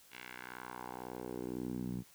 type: tone with band-pass filter sweep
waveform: 10% pulse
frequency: 62 Hz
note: B1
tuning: 7 cents sharp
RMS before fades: -43 dBFS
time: 0.1-2.04 s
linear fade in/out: 50 ms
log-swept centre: 2700 to 160 Hz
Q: 1.8
effects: white hiss -62 dBFS RMS until 2.14 s